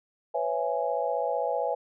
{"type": "chord", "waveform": "sine", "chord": "C# minor seventh", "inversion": "third", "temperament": "just", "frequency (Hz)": [498.9, 554.4, 665.2, 831.5], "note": ["B4", "C#5", "E5", "G#5"], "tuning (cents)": [17, 0, 16, 2], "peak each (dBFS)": -31, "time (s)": [0.34, 1.75], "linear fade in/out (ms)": 10, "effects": []}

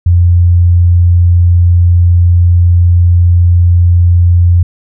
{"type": "tone", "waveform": "sine", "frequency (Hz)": 87.31, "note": "F2", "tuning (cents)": 0, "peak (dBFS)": -3, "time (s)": [0.06, 4.63], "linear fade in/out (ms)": 5, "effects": []}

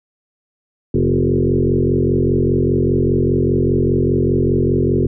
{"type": "tone with frequency modulation", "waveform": "sine", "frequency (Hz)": 248.2, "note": "B3", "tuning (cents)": 9, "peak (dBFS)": -12, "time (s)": [0.94, 5.07], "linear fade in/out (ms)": 5, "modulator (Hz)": 45, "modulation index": 4, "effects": []}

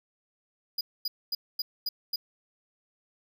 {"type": "tone bursts", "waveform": "square", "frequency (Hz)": 4913, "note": "D#8", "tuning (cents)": -23, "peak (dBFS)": -28, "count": 6, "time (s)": [0.78, 2.16], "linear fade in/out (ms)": 5, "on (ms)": 30, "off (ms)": 240, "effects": []}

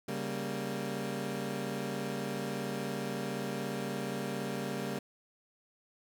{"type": "chord", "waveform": "20% pulse", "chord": "G diminished", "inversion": "second", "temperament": "equal", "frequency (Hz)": [138.59, 196, 233.1], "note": ["Db3", "G3", "Bb3"], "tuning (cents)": [0, 0, 0], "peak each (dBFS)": [-35, -33, -34], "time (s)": [0.08, 4.99], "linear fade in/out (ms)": 5, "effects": []}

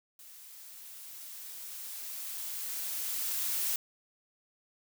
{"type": "noise with level ramp", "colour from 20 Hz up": "blue", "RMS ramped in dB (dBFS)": [-52, -31], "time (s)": [0.19, 3.76], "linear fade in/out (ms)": 2, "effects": []}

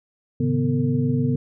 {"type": "tone cluster", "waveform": "sine", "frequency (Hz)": [109.2, 136.2, 156.2, 246.7, 453.1], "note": ["A2", "C#3", "D#3", "B3", "A#4"], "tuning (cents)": [-13, -30, 7, -2, -49], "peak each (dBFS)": [-28, -22, -28, -22, -30], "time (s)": [0.4, 1.36], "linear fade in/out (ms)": 5, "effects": []}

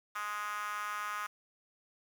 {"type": "tone with high-pass filter", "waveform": "5% pulse", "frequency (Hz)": 208.2, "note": "G#3", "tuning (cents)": 5, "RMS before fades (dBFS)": -38, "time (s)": [0.15, 1.27], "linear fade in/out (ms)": 10, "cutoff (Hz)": 1200, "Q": 5.3, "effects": ["9-bit"]}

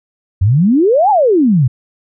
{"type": "exponential two-way sweep", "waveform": "sine", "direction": "up then down", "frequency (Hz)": [87.31, 876, 115.5], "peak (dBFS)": -7, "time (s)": [0.41, 1.68], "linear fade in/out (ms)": 10, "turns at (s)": 1.1, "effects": []}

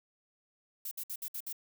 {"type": "noise bursts", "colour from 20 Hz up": "violet", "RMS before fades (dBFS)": -39, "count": 6, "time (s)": [0.85, 1.528], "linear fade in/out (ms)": 5, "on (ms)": 63, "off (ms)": 60, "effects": []}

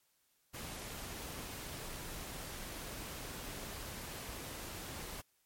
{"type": "noise", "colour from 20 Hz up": "pink", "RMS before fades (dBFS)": -45, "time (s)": [0.53, 5.22], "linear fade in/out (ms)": 20, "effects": ["white hiss -75 dBFS RMS until 5.45 s", "MP3 64 kbps"]}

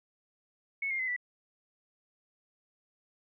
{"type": "tone with pitch steps", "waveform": "sine", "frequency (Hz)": [2202, 2121, 2043, 1967.4], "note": ["C#7", "C7", "C7", "B6"], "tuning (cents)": [-12, 23, -42, -7], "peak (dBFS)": -30, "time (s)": [0.82, 1.164], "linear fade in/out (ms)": 5, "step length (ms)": 86, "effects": []}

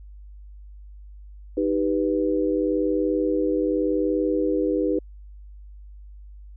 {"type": "chord", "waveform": "sine", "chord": "Eb augmented", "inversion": "none", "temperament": "equal", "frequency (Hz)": [311.1, 392, 493.9], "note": ["Eb4", "G4", "B4"], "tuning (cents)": [0, 0, 0], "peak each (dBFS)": [-23, -25, -25], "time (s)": [1.57, 4.99], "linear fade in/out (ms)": 5, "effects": ["added 50 Hz sine -40 dBFS peak until 6.56 s"]}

